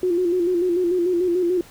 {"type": "tone with vibrato", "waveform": "sine", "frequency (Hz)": 354.6, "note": "F4", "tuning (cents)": 26, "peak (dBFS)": -17, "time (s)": [0.03, 1.61], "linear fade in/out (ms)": 2, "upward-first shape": "square", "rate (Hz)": 6.8, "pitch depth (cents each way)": 54, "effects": ["pink hiss -47 dBFS RMS until 1.7 s"]}